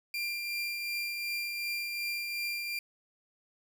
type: tone with tremolo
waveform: 30% pulse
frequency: 2382 Hz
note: D7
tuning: 24 cents sharp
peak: -29 dBFS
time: 0.14-2.79 s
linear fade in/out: 2 ms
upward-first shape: triangle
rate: 2.7 Hz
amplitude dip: 35%
effects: none